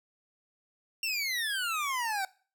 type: exponential sweep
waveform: 25% pulse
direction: down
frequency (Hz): 2774 to 749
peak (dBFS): -26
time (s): 1.03-2.25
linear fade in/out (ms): 2
effects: noise-tail reverb RT60 0.4 s tail -21 dB re dry